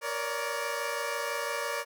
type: tone cluster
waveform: 15% pulse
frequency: 468.7 / 561 / 587 Hz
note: A#4 / C#5 / D5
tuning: +9 / +21 / -1 cents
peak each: -29 dBFS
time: 0.01-1.85 s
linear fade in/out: 50 ms
effects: none